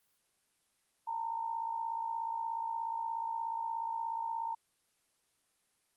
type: tone with amplitude modulation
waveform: sine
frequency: 913 Hz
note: A#5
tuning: 36 cents flat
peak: -31 dBFS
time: 1.07-4.55 s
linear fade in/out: 10 ms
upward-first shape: sine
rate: 56.8 Hz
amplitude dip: 65%
effects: white hiss -75 dBFS RMS until 5.96 s + Opus 24 kbps